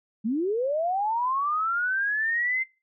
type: linear sweep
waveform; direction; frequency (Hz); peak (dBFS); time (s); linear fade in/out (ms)
sine; up; 202 to 2093; -23; 0.24-2.64; 20
effects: noise-tail reverb RT60 0.3 s tail -24 dB re dry